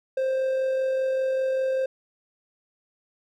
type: tone with amplitude modulation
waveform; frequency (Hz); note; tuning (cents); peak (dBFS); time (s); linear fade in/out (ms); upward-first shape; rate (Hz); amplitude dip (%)
triangle; 526; C5; +9; -19; 0.17-1.86; 5; sine; 45.1; 25
effects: none